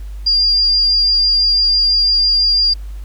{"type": "tone", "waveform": "sine", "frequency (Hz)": 4802, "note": "D8", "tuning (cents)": 38, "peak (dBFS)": -10, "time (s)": [0.26, 2.74], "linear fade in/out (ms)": 10, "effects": ["added 50 Hz sine -25 dBFS peak until 3.04 s", "pink hiss -49 dBFS RMS until 3.04 s"]}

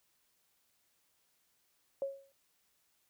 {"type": "tone with exponential decay", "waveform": "sine", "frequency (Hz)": 549, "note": "C#5", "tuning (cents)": -17, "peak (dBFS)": -30, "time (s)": [2.02, 2.32], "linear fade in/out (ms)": 1, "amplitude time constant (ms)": 64, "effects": ["white hiss -75 dBFS RMS until 3.09 s"]}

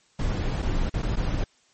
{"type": "noise with dropouts", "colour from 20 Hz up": "brown", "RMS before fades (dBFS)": -25, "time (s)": [0.19, 1.44], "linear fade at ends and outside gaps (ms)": 5, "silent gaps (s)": [[0.621, 0.625], [0.896, 0.939], [1.021, 1.028], [1.159, 1.168]], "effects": ["white hiss -62 dBFS RMS until 1.73 s", "MP3 32 kbps"]}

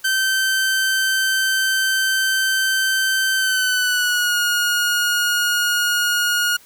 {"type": "tone with pitch glide", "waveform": "sawtooth", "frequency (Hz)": [1548, 1436], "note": ["G6", "F6"], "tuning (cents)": [-22, 48], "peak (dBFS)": -13, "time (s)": [0.04, 6.57], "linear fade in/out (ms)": 10, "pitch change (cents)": -130, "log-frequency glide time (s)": [3.36, 4.38], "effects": ["white hiss -49 dBFS RMS until 6.65 s"]}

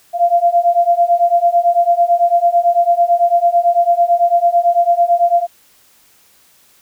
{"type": "beating tone pair", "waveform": "sine", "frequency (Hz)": [687, 696], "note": ["F5", "F5"], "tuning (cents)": [-29, -6], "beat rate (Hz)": 9, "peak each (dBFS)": [-13, -12], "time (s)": [0.13, 5.47], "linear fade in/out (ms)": 50, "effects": ["white hiss -51 dBFS RMS until 6.81 s"]}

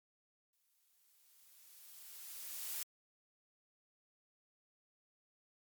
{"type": "noise with exponential growth", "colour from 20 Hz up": "blue", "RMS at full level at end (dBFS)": -40, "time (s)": [0.53, 2.83], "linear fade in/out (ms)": 2, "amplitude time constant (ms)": 500, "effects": ["MP3 96 kbps"]}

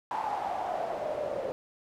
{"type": "noise with band-pass filter sweep", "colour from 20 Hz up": "pink", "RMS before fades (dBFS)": -33, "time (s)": [0.11, 1.52], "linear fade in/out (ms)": 0, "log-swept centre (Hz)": [900, 530], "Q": 7.5, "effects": []}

